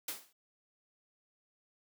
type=noise with exponential decay; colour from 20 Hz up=white; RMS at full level=-35 dBFS; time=0.08-0.33 s; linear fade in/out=5 ms; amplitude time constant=53 ms; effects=high-pass 200 Hz 12 dB/octave